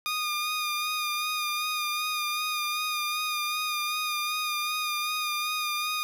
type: tone with vibrato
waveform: 15% pulse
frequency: 1221 Hz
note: D#6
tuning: 33 cents flat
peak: -21 dBFS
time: 0.06-6.03 s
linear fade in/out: 0 ms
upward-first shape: sine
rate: 2.6 Hz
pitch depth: 27 cents each way
effects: none